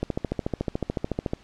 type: click train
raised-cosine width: 2 ms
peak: -12 dBFS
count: 19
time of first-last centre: 0.03-1.334 s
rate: 13.8 Hz
effects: pink hiss -54 dBFS RMS until 1.43 s + low-pass 5000 Hz 12 dB/octave